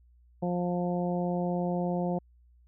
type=harmonic tone; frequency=176.8 Hz; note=F3; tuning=22 cents sharp; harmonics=1 / 2 / 3 / 4 / 5; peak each=-29 / -35 / -34 / -36 / -42 dBFS; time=0.42-2.19 s; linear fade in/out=10 ms; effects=added 60 Hz sine -57 dBFS peak until 2.67 s